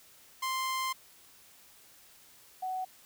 sawtooth / sine tone pair in turn, 1046.5 / 747.1 Hz, C6 / F#5, 0 / +17 cents, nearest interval tritone, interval 583 cents, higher first, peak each -27 / -32 dBFS, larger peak first, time 0.42-0.93 / 2.62-2.85 s, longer first, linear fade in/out 10 ms, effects white hiss -58 dBFS RMS until 3.05 s

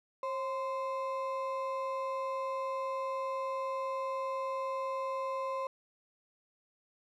triangle ring-modulated tone, 786 Hz, G5, 4 cents sharp, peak -28 dBFS, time 0.23-5.67 s, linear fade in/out 2 ms, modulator 249 Hz, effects none

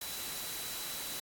sine tone in noise, 3951 Hz, B7, in tune, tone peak -46 dBFS, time 0.01-1.2 s, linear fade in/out 5 ms, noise white, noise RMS -40 dBFS, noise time 0.01-1.2 s, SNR -9 dB, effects AAC 64 kbps

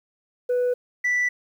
sine tone pair in turn, 493.9 / 1971.2 Hz, B4 / B6, 0 / -4 cents, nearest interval 2 octaves, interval 2396 cents, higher second, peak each -17 dBFS, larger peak neither, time 0.49-0.74 / 1.04-1.29 s, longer neither, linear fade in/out 10 ms, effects tanh soft clip ceiling -18 dBFS + 9-bit

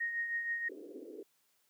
sine tone with tremolo, 1864.7 Hz, A#6, in tune, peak -31 dBFS, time 0-0.69 s, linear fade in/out 10 ms, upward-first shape triangle, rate 6.3 Hz, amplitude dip 55%
white band-pass noise, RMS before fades -48 dBFS, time 0.69-1.23 s, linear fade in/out 5 ms, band 280 to 460 Hz, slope 48 dB/octave
effects white hiss -74 dBFS RMS until 1.69 s + high-pass 100 Hz 12 dB/octave

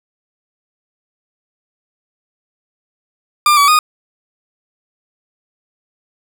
40% pulse tone with pitch steps, 1196 / 1142 / 1235 Hz, D6 / D6 / D#6, +31 / -49 / -13 cents, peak -7 dBFS, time 3.46-3.79 s, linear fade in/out 2 ms, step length 110 ms, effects none

